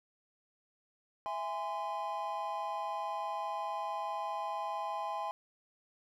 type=chord; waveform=triangle; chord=E augmented; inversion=none; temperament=just; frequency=659.3 / 824.1 / 1030.1 Hz; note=E5 / G#5 / B#5; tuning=0 / -14 / -27 cents; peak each=-40 / -36 / -37 dBFS; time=1.26-5.31 s; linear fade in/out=0 ms; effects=none